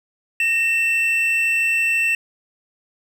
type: tone pair together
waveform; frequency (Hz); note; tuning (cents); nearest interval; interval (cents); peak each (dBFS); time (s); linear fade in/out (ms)
triangle; 1850 / 2677; A#6 / E7; -14 / +26; tritone; 640; -24 / -15; 0.4-2.15; 2
effects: none